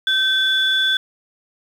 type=tone pair together; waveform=sine; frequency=1545 / 3454 Hz; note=G6 / A7; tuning=-26 / -33 cents; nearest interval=octave + major second; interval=1393 cents; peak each=-18 / -16 dBFS; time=0.07-0.97 s; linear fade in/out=2 ms; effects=tanh soft clip ceiling -8 dBFS + 7-bit